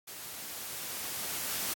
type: noise with level ramp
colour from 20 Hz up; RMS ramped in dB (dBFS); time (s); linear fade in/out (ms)
white; -44 to -33; 0.07-1.74; 10
effects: high-pass 80 Hz 12 dB/octave + AAC 64 kbps